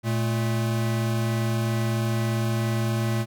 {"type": "tone pair together", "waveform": "square", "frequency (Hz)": [115.65, 218.7], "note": ["A#2", "A3"], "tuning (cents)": [-13, -10], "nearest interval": "major seventh", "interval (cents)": 1103, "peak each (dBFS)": [-24, -30], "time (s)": [0.03, 3.26], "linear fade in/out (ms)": 50, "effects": []}